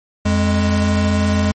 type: tone pair together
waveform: square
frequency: 87.31 / 207.8 Hz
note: F2 / G#3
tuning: 0 / +1 cents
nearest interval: octave + minor third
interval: 1501 cents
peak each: -17 dBFS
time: 0.25-1.52 s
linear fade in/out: 10 ms
effects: MP3 32 kbps